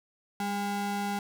square ring-modulated tone, 304.3 Hz, D#4, 38 cents flat, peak -27 dBFS, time 0.4-1.19 s, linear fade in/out 2 ms, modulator 505 Hz, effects none

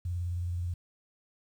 sine tone with vibrato, 87.7 Hz, F2, 8 cents sharp, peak -30 dBFS, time 0.05-0.74 s, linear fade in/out 5 ms, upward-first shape triangle, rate 19 Hz, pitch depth 67 cents each way, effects 10-bit

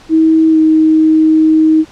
sine tone with pitch glide, 320 to 315 Hz, D#4 to D#4, +49 to +21 cents, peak -5 dBFS, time 0.09-1.85 s, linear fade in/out 50 ms, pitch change -28 cents, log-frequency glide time 0.5-0.58 s, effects pink hiss -40 dBFS RMS until 1.91 s + low-pass 6000 Hz 12 dB/octave

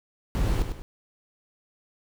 brown noise with echo, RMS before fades -25 dBFS, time 0.35-0.62 s, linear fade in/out 0 ms, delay 100 ms, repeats 2, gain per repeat -7 dB, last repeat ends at 0.82 s, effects none

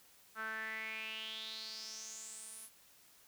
sawtooth tone with band-pass filter sweep, 220 Hz, A3, in tune, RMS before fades -45 dBFS, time 0.35-2.7 s, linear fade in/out 50 ms, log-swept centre 1400 to 11000 Hz, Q 6.7, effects white hiss -64 dBFS RMS until 3.27 s

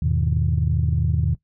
sine chord, E major seventh, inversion none, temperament equal with one note detuned, 80.71 / 103.83 / 123.47 / 155.56 Hz, E2 / G#2 / B2 / D#3, -36 / 0 / 0 / 0 cents, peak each -21 / -25 / -24 / -23 dBFS, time 0.02-1.35 s, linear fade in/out 5 ms, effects noise-tail reverb RT60 0.1 s tail -17 dB re dry + tanh soft clip ceiling -9 dBFS

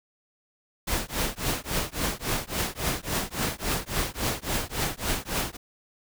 pink noise with tremolo, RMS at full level -25 dBFS, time 0.87-5.57 s, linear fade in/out 10 ms, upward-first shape triangle, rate 3.6 Hz, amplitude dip 100%, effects none

